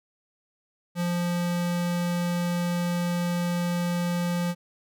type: tone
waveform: square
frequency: 174.61 Hz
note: F3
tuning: in tune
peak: -25 dBFS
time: 0.95-4.55 s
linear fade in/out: 50 ms
effects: none